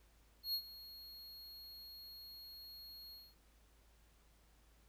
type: tone with ADSR envelope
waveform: square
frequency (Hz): 4300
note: C8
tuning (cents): +47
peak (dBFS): -35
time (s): 0.43-3.35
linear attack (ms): 110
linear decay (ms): 73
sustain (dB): -17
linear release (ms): 220
effects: added 54 Hz sine -67 dBFS peak until 4.88 s + pink hiss -72 dBFS RMS until 4.88 s